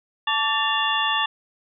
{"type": "tone cluster", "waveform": "sine", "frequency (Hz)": [877, 1153, 1782, 2793, 3453], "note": ["A5", "D6", "A6", "F7", "A7"], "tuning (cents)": [-6, -32, 22, -1, -33], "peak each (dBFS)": -26, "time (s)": [0.27, 1.26], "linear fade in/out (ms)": 5, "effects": []}